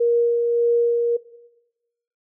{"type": "tone with tremolo", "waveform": "sine", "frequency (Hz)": 471.8, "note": "A#4", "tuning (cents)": 21, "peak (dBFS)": -14, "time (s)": [0, 1.17], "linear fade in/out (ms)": 10, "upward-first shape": "sine", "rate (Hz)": 1.7, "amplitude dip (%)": 30, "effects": ["noise-tail reverb RT60 1.0 s tail -18 dB re dry"]}